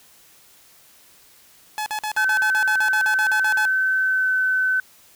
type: tone bursts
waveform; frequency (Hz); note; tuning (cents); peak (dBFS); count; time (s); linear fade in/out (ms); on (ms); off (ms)
sawtooth; 853; G#5; +46; -20; 15; 1.78-3.653; 0; 81; 47
type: tone with pitch glide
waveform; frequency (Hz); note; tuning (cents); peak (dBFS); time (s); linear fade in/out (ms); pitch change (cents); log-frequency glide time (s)
sine; 1531 to 1519.5; G6 to F#6; -41 to +46; -17; 2.17-4.8; 2; -13; 4.01-4.3
effects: white hiss -52 dBFS RMS until 5.15 s